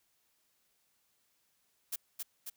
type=noise with echo; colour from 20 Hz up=blue; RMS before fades=-36 dBFS; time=1.92-1.96 s; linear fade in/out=10 ms; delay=270 ms; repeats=2; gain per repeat=-3 dB; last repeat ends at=2.5 s; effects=white hiss -75 dBFS RMS until 2.56 s